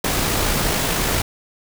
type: noise with amplitude modulation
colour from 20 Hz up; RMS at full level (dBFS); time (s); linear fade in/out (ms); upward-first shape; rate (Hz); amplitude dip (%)
pink; -19; 0.04-1.22; 5; sine; 54.4; 25
effects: none